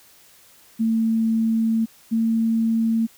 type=tone pair in turn; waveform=sine; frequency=224.6 / 226 Hz; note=A3 / A3; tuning=+36 / +47 cents; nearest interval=unison; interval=11 cents; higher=second; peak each=-17 dBFS; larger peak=neither; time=0.79-1.86 / 2.11-3.07 s; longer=first; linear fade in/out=20 ms; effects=white hiss -52 dBFS RMS until 3.17 s